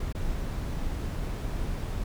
brown noise with dropouts, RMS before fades -31 dBFS, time 0-2.04 s, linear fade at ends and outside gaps 5 ms, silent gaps 0.127-0.148 s, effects none

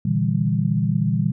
sine chord, E half-diminished seventh, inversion second, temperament just, 118.67 / 148.33 / 164.81 / 197.78 Hz, Bb2 / D3 / E3 / G3, +31 / +18 / 0 / +16 cents, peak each -23 dBFS, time 0.05-1.32 s, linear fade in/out 5 ms, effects none

